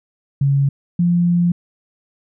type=tone pair in turn; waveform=sine; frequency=139.1 / 173.94 Hz; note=C#3 / F3; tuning=+6 / -7 cents; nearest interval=major third; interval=387 cents; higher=second; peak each=-12 dBFS; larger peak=neither; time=0.41-0.69 / 0.99-1.52 s; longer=second; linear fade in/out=5 ms; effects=none